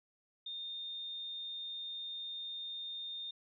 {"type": "tone", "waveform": "sine", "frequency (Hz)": 3644, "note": "A#7", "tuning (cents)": -40, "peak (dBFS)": -40, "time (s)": [0.46, 3.31], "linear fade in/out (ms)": 5, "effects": []}